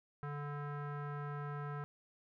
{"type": "tone with low-pass filter", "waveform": "square", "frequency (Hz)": 145.3, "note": "D3", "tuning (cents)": -18, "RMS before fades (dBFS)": -42, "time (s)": [0.23, 1.84], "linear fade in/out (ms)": 0, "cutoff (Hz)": 1400, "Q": 3.6, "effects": []}